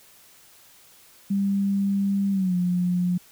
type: tone with pitch glide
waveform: sine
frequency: 198.1 to 178.54 Hz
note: G3 to F3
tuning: +18 to +38 cents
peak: -20 dBFS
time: 1.3-3.18 s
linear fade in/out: 10 ms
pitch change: -180 cents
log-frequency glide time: 2.31-2.55 s
effects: white hiss -53 dBFS RMS until 3.31 s